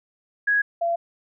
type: tone pair in turn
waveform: sine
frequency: 1661.2 / 680.9 Hz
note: G#6 / F5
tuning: 0 / -44 cents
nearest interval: octave + minor third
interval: 1544 cents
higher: first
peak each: -17 / -20 dBFS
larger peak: first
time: 0.47-0.62 / 0.81-0.96 s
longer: neither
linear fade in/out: 10 ms
effects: none